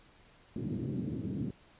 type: band-pass noise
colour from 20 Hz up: pink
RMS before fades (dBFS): -36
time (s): 0.56-1.51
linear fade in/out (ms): 2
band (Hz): 110 to 310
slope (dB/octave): 24
effects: pink hiss -61 dBFS RMS until 1.79 s + resampled to 8000 Hz